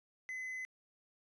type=tone; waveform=triangle; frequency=2030 Hz; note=B6; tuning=47 cents sharp; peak=-38 dBFS; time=0.29-0.65 s; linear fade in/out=0 ms; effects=resampled to 22050 Hz